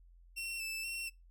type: tone with vibrato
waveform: sawtooth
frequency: 2678 Hz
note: E7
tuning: 27 cents sharp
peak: -35 dBFS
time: 0.36-1.1 s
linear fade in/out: 20 ms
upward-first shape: square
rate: 2.1 Hz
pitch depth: 25 cents each way
effects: noise-tail reverb RT60 0.2 s tail -22 dB re dry + added 43 Hz sine -57 dBFS peak until 1.3 s